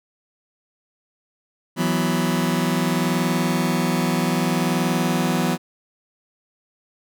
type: chord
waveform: sawtooth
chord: E suspended second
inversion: none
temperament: just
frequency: 164.81 / 185.42 / 247.2 Hz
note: E3 / F#3 / B3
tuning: 0 / +4 / +2 cents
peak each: -19 dBFS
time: 1.76-5.58 s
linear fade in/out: 50 ms
effects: none